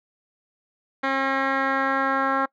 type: tone with low-pass filter sweep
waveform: 10% pulse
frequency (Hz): 269.8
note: C#4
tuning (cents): -47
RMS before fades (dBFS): -23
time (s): 1.03-2.46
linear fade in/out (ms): 10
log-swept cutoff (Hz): 2400 to 1400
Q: 2.1
effects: noise-tail reverb RT60 0.1 s tail -23 dB re dry